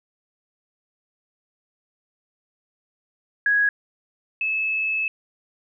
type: tone pair in turn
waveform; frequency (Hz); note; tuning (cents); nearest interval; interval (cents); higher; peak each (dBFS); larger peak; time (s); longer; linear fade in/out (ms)
sine; 1661.2 / 2602; G#6 / E7; 0 / -23; minor sixth; 777; second; -16 / -21; first; 3.46-3.69 / 4.41-5.08; second; 2
effects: none